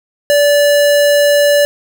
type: tone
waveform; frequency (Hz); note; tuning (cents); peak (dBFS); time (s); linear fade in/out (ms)
square; 580; D5; -22; -8; 0.3-1.65; 0
effects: none